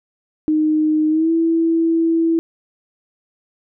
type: tone with pitch glide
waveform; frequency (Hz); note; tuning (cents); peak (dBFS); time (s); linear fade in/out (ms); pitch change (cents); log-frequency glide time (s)
sine; 308.9 to 329.2; D#4 to E4; -12 to -2; -13; 0.48-2.39; 0; +110; 1.09-1.31
effects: none